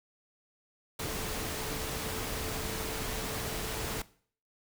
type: tone in noise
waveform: sine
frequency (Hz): 440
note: A4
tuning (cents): 0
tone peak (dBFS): -43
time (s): 0.99-4.02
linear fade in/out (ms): 5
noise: pink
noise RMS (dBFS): -36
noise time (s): 0.99-4.02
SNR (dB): -10
effects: noise-tail reverb RT60 0.5 s tail -19 dB re dry